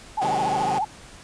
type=tone with vibrato; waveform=sine; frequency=807 Hz; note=G#5; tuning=50 cents flat; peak=-21 dBFS; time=0.17-0.85 s; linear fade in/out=10 ms; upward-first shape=triangle; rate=14 Hz; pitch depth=180 cents each way
type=chord; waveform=10% pulse; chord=Ab dominant seventh; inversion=first; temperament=equal; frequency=130.81 / 155.56 / 185 / 207.7 Hz; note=C3 / Eb3 / Gb3 / Ab3; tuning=0 / 0 / 0 / 0 cents; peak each=-25 dBFS; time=0.21-0.79 s; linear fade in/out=10 ms
effects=pink hiss -45 dBFS RMS until 1.23 s + resampled to 22050 Hz